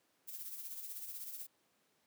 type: noise with tremolo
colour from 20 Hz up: violet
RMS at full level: -44 dBFS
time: 0.27-1.47 s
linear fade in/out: 20 ms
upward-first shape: sine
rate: 16 Hz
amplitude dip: 50%
effects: pink hiss -75 dBFS RMS until 2.06 s + high-pass 200 Hz 12 dB/octave